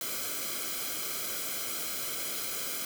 white noise with comb filter, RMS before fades -35 dBFS, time 0.01-2.85 s, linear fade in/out 2 ms, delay 1.1 ms, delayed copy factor -0.75, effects none

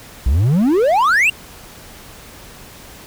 triangle exponential sweep, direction up, 57 to 2852 Hz, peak -9 dBFS, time 0.26-1.3 s, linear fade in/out 5 ms, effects pink hiss -39 dBFS RMS until 3.06 s

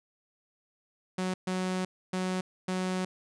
sawtooth tone bursts at uneven times, 185 Hz, F#3, in tune, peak -25 dBFS, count 4, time 1.18-1.34 / 1.47-1.85 / 2.13-2.41 / 2.68-3.05 s, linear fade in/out 5 ms, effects resampled to 22050 Hz

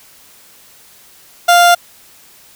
30% pulse tone, 698.5 Hz, F5, in tune, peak -3 dBFS, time 1.48-1.75 s, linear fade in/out 10 ms, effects white hiss -44 dBFS RMS until 2.55 s

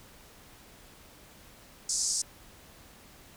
pink band-pass noise, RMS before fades -30 dBFS, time 1.89-2.22 s, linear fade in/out 5 ms, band 5100 to 8800 Hz, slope 48 dB/octave, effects pink hiss -54 dBFS RMS until 3.36 s

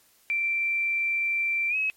sine tone with pitch glide, 2349 to 2562 Hz, D7 to E7, 0 to -50 cents, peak -23 dBFS, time 0.3-1.9 s, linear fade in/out 0 ms, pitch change +150 cents, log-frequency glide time 1.69-1.76 s, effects white hiss -61 dBFS RMS until 1.96 s + MP3 64 kbps

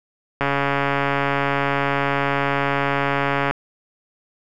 click train, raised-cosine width 0.5 ms, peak -5 dBFS, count 435, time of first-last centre 0.41-3.51 s, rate 140 Hz, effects none

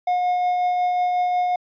triangle tone with tremolo, 720 Hz, F#5, 47 cents flat, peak -15 dBFS, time 0.07-1.56 s, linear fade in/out 5 ms, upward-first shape triangle, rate 5.5 Hz, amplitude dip 25%, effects resampled to 11025 Hz

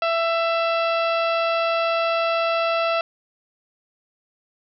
harmonic tone, 666 Hz, E5, 18 cents sharp, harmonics 1 / 2 / 3 / 4 / 5 / 6 / 7 / 8, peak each -21 / -24 / -35 / -28 / -36 / -37 / -39 / -45 dBFS, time 0.02-3.01 s, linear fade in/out 2 ms, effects none

